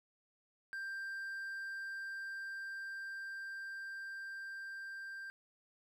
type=tone with level ramp; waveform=triangle; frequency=1580 Hz; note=G6; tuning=13 cents sharp; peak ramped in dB=-38 to -42 dBFS; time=0.73-5.3 s; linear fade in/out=0 ms; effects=none